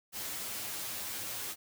white noise with comb filter, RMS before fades -39 dBFS, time 0.12-1.56 s, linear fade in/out 50 ms, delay 9.6 ms, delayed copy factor +1, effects none

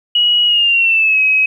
sine tone with pitch glide, 2909 to 2547 Hz, F#7 to D#7, -30 to +40 cents, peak -9 dBFS, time 0.15-1.46 s, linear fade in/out 5 ms, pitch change -230 cents, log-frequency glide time 0.46-1.2 s, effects 8-bit

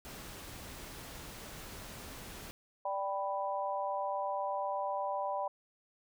pink noise, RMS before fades -47 dBFS, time 0.05-2.51 s, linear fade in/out 0 ms
sine chord, G major, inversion second, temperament equal, 587.3 / 784 / 987.8 Hz, D5 / G5 / B5, 0 / 0 / 0 cents, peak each -37 dBFS, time 2.85-5.48 s, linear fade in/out 5 ms
effects none

